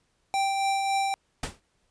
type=tone with tremolo; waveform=square; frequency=784 Hz; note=G5; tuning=in tune; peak=-23 dBFS; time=0.34-1.14 s; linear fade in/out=0 ms; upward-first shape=triangle; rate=3.6 Hz; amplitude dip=35%
type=noise with exponential decay; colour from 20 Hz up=pink; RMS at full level=-26 dBFS; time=1.43-1.6 s; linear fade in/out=5 ms; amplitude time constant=35 ms
effects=pink hiss -71 dBFS RMS until 1.9 s + resampled to 22050 Hz